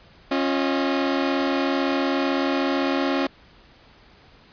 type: tone cluster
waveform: sawtooth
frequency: 273.5 / 351.2 / 623 Hz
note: C#4 / F4 / D#5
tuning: -23 / +10 / +2 cents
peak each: -18 / -23 / -26 dBFS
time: 0.31-3.27 s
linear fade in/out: 5 ms
effects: pink hiss -52 dBFS RMS until 4.52 s + resampled to 11025 Hz